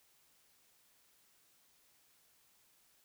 silence, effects white hiss -70 dBFS RMS until 3.04 s

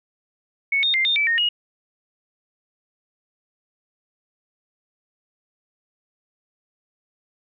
sine tone with pitch steps, 2213 / 3681 / 2096 / 3639 / 2312 / 1849 / 2881 Hz, C#7 / A#7 / C7 / A#7 / D7 / A#6 / F#7, -3 / -23 / +2 / -42 / -28 / -15 / -47 cents, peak -17 dBFS, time 0.72-1.49 s, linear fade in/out 5 ms, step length 110 ms, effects none

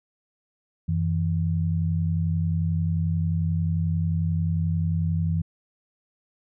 sine tone pair together, 91.33 / 162.6 Hz, F#2 / E3, -22 / -23 cents, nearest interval minor seventh, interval 999 cents, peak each -24 dBFS, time 0.88-5.42 s, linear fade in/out 10 ms, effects none

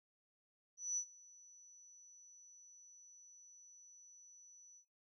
sine tone with ADSR envelope, 5940 Hz, F#8, 6 cents sharp, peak -35 dBFS, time 0.77-4.85 s, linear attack 200 ms, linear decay 75 ms, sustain -24 dB, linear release 82 ms, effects noise-tail reverb RT60 0.3 s tail -22 dB re dry

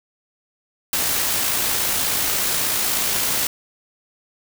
white noise with amplitude modulation, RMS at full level -20 dBFS, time 0.93-3.47 s, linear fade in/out 2 ms, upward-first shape sine, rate 56.5 Hz, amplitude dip 25%, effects none

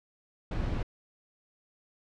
brown noise, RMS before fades -31 dBFS, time 0.51-0.83 s, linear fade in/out 5 ms, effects low-pass 4000 Hz 12 dB/octave

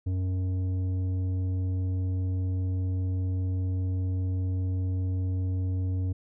sine tone with tanh clipping, 92.5 Hz, F#2, in tune, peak -27 dBFS, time 0.06-6.13 s, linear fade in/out 10 ms, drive 9 dB, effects none

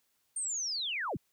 sine linear sweep, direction down, 8870 to 58.27 Hz, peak -32 dBFS, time 0.36-1.17 s, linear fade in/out 5 ms, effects white hiss -75 dBFS RMS until 1.32 s

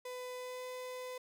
35% pulse tone with pitch glide, 501 to 505.1 Hz, B4 to B4, +25 to +39 cents, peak -40 dBFS, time 0.05-1.18 s, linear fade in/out 5 ms, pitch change +14 cents, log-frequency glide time 0.36-0.65 s, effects none

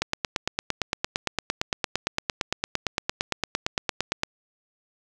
click train, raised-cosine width 0.2 ms, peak -6 dBFS, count 38, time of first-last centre 0.02-4.234 s, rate 8.78 Hz, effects none

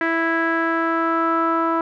sawtooth tone with low-pass filter sweep, 329.6 Hz, E4, in tune, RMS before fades -20 dBFS, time 0.01-1.81 s, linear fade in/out 2 ms, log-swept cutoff 1800 to 1200 Hz, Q 5.8, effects none

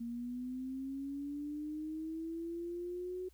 sine linear sweep, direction up, 232.6 to 370 Hz, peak -38 dBFS, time 0-3.29 s, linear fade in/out 10 ms, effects added 60 Hz sine -62 dBFS peak until 3.33 s + white hiss -72 dBFS RMS until 3.33 s

